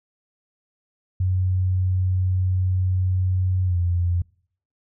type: tone with pitch glide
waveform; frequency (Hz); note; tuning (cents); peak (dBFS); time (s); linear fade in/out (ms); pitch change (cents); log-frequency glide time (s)
sine; 92.5 to 87.56; F#2 to F2; 0 to +5; -18; 1.2-4.22; 5; -95; 3.65-3.77
effects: noise-tail reverb RT60 0.6 s tail -26 dB re dry